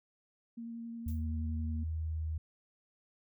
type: tone with vibrato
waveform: sine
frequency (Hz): 231.6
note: A#3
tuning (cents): -11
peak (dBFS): -40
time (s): 0.57-1.84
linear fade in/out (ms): 10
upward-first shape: sine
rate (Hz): 11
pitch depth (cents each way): 11
type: tone with pitch glide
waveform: sine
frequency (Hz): 80.8 to 79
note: E2 to D#2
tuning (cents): -34 to +27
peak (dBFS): -33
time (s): 1.06-2.38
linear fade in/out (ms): 5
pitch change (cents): -39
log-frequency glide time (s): 1.65-2.24
type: noise with exponential decay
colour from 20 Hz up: violet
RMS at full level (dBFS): -49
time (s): 1.08-1.27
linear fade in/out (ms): 1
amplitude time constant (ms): 41
effects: none